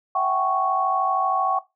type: tone cluster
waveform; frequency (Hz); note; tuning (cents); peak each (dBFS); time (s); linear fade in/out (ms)
sine; 664 / 757 / 810 / 1108; E5 / F#5 / G#5 / C#6; +12 / +39 / -43 / -1; -30 / -23 / -30 / -22; 0.15-1.59; 5
effects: noise-tail reverb RT60 0.2 s tail -18 dB re dry